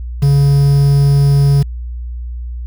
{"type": "tone with quantisation", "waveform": "triangle", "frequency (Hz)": 140.6, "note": "C#3", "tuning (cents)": 25, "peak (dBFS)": -5, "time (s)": [0.22, 1.63], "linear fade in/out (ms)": 10, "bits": 5, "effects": ["added 60 Hz sine -21 dBFS peak until 2.66 s"]}